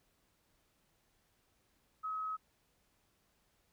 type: tone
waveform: sine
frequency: 1277 Hz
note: D#6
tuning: 45 cents sharp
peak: -36 dBFS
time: 2.03-2.37 s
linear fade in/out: 20 ms
effects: pink hiss -75 dBFS RMS until 3.72 s